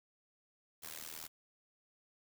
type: noise with amplitude modulation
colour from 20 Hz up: white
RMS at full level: -43 dBFS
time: 0.82-1.28 s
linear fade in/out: 20 ms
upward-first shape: sine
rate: 79.2 Hz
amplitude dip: 100%
effects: none